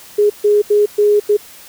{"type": "tone bursts at uneven times", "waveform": "sine", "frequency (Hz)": 415.3, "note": "G#4", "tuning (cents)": 0, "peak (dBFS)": -8, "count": 5, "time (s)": [[0.18, 0.3], [0.44, 0.62], [0.7, 0.86], [0.98, 1.2], [1.29, 1.37]], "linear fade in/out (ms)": 10, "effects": ["white hiss -39 dBFS RMS until 1.68 s"]}